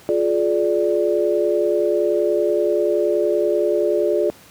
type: chord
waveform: sine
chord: D diminished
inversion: first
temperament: just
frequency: 352.4 / 422.9 / 587.3 Hz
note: F4 / Ab4 / D5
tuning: +16 / +31 / 0 cents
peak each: -20 dBFS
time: 0.09-4.3 s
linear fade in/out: 0 ms
effects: pink hiss -46 dBFS RMS until 4.5 s + high-pass 100 Hz 12 dB/octave